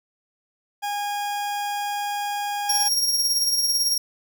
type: tone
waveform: 40% pulse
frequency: 819 Hz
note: G#5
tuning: 24 cents flat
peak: -24 dBFS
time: 0.82-2.89 s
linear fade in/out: 20 ms
type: tone with tremolo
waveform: sawtooth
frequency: 5588 Hz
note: F8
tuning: in tune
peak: -15 dBFS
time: 2.69-3.98 s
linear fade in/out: 5 ms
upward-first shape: sine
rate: 18 Hz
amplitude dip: 45%
effects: none